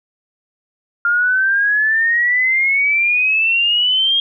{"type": "exponential sweep", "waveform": "sine", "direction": "up", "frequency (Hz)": [1399, 3254], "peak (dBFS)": -12, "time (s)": [1.05, 4.2], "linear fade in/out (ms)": 2, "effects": []}